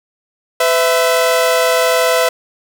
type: tone pair together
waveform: sawtooth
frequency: 504.8 / 659.3 Hz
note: B4 / E5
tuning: +38 / 0 cents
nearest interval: perfect fourth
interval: 462 cents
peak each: -10 dBFS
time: 0.6-2.29 s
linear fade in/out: 5 ms
effects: none